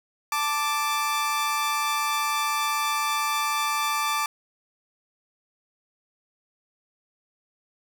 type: tone pair together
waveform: sawtooth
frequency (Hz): 880 / 1174.7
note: A5 / D6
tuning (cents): 0 / 0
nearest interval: perfect fourth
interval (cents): 500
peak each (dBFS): -25 / -21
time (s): 0.32-4.26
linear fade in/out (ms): 2
effects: none